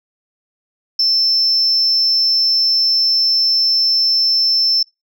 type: tone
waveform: sine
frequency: 5320 Hz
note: E8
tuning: 15 cents sharp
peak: -10 dBFS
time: 0.99-4.83 s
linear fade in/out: 5 ms
effects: noise-tail reverb RT60 0.2 s tail -25 dB re dry + tanh soft clip ceiling -8 dBFS